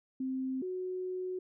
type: tone pair in turn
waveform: sine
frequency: 261.6 / 368.3 Hz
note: C4 / F#4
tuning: 0 / -8 cents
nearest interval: tritone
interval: 592 cents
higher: second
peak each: -32 / -34 dBFS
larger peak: first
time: 0.2-0.62 / 0.62-1.39 s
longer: second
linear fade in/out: 5 ms
effects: none